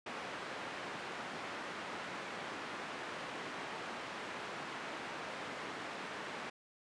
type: band-pass noise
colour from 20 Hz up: white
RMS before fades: -44 dBFS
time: 0.06-6.5 s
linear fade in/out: 5 ms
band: 180 to 1800 Hz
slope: 12 dB/octave
effects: resampled to 22050 Hz